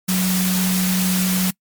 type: tone in noise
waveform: sine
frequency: 184.6 Hz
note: F#3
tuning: 4 cents flat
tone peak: -17 dBFS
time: 0.08-1.51 s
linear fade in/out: 10 ms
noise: white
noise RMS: -23 dBFS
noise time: 0.08-1.51 s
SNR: +3 dB
effects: noise-tail reverb RT60 0.1 s tail -25 dB re dry + MP3 96 kbps